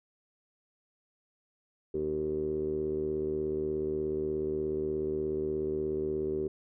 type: tone with low-pass filter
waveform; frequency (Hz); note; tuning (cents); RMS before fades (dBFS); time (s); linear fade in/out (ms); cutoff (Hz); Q
10% pulse; 76.7; D#2; -24; -32; 1.94-6.48; 5; 400; 9.9
effects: none